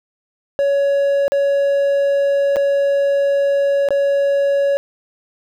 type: tone with dropouts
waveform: triangle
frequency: 560 Hz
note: C#5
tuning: 18 cents sharp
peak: -11 dBFS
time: 0.59-4.77 s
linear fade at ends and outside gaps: 0 ms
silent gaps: 1.28-1.32 / 2.56-2.567 / 3.887-3.906 s
effects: none